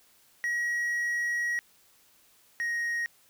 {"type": "tone pair in turn", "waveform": "triangle", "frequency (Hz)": [1906, 1876.5], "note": ["A#6", "A#6"], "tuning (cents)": [38, 11], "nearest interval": "unison", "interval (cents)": 27, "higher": "first", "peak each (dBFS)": [-25, -26], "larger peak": "first", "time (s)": [[0.44, 1.59], [2.6, 3.06]], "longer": "first", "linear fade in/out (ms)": 0, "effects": ["white hiss -62 dBFS RMS until 3.29 s"]}